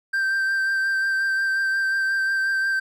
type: tone with vibrato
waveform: triangle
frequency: 1568 Hz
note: G6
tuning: in tune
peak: -18 dBFS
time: 0.13-2.8 s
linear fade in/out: 10 ms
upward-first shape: sine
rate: 5.6 Hz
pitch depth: 17 cents each way
effects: none